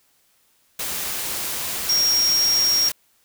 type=tone in noise; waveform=sine; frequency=5588 Hz; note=F8; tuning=in tune; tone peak=-16 dBFS; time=1.89-2.89 s; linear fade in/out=5 ms; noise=white; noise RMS=-27 dBFS; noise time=0.79-2.92 s; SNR=+8 dB; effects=white hiss -62 dBFS RMS until 3.24 s